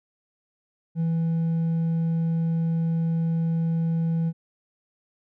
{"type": "tone with hard clipping", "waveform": "sine", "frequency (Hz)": 164.81, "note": "E3", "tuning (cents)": 0, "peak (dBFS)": -22, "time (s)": [0.95, 4.33], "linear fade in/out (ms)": 50, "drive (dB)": 2, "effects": []}